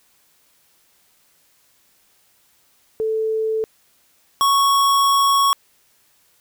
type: tone pair in turn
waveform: sine / square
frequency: 440 / 1108.7 Hz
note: A4 / C#6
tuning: 0 / 0 cents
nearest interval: octave + major third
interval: 1600 cents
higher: second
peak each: -18 / -14 dBFS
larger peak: second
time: 3-3.64 / 4.41-5.53 s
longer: second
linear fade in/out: 0 ms
effects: white hiss -59 dBFS RMS until 6.4 s